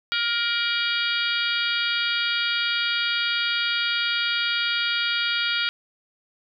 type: harmonic tone with a mistuned harmonic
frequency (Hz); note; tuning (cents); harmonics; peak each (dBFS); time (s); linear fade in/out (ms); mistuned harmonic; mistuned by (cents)
470; A#4; +14; 3 / 4 / 5 / 6 / 7 / 8 / 9 / 10; -26 / -35 / -29 / -32 / -28 / -30 / -38 / -33; 0.12-5.69; 0; 6; +42
effects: none